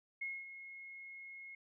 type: tone with ADSR envelope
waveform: sine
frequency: 2163 Hz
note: C#7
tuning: 43 cents flat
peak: -37 dBFS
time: 0.21-1.55 s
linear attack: 9 ms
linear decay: 230 ms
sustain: -11 dB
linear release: 4 ms
effects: none